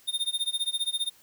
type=tone with tremolo; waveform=square; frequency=3648 Hz; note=A#7; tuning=38 cents flat; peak=-24 dBFS; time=0.07-1.1 s; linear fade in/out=20 ms; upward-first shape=sine; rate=15 Hz; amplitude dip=95%; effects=white hiss -58 dBFS RMS until 1.22 s